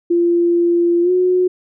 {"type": "tone with pitch glide", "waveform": "sine", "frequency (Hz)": [344.3, 364.6], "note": ["F4", "F#4"], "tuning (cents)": [-25, -25], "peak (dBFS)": -11, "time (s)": [0.1, 1.48], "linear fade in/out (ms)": 10, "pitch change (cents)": 100, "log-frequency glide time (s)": [1.02, 1.11], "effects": []}